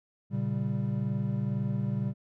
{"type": "chord", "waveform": "triangle", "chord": "G diminished", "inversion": "first", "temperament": "equal", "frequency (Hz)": [116.54, 138.59, 196], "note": ["Bb2", "Db3", "G3"], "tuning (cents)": [0, 0, 0], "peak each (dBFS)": -30, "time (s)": [0.3, 2.14], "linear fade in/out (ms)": 50, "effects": []}